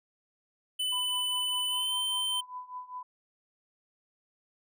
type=tone with pitch glide; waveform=square; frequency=3006 to 3099 Hz; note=F#7 to G7; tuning=+27 to -21 cents; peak=-29 dBFS; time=0.79-2.41 s; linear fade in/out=10 ms; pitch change=+52 cents; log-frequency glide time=1.67-1.95 s
type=tone with tremolo; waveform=sine; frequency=1000 Hz; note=B5; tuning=21 cents sharp; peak=-35 dBFS; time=0.92-3.03 s; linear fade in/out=5 ms; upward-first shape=triangle; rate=5 Hz; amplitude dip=90%
effects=none